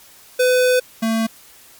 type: tone pair in turn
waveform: square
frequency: 503 / 224.6 Hz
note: B4 / A3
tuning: +32 / +36 cents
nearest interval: octave + major second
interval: 1396 cents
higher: first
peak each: -13 / -17 dBFS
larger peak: first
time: 0.39-0.8 / 1.02-1.27 s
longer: first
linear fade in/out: 10 ms
effects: white hiss -46 dBFS RMS until 1.79 s + MP3 96 kbps